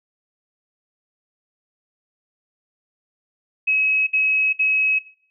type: tone bursts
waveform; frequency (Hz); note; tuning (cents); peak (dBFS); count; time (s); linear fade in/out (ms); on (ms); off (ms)
sine; 2559; D#7; +48; -16; 3; 3.67-4.99; 10; 400; 60
effects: noise-tail reverb RT60 0.5 s tail -17 dB re dry